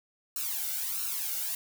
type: noise with flanger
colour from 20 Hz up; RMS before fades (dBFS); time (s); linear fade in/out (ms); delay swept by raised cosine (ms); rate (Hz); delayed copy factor
blue; -33; 0.36-1.55; 2; 0.73 to 1.41; 1.5; +0.8
effects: none